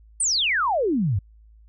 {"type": "exponential sweep", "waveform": "sine", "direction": "down", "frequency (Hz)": [9370, 87.31], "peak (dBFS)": -19, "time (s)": [0.2, 1.19], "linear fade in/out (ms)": 5, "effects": ["added 54 Hz sine -48 dBFS peak until 1.68 s"]}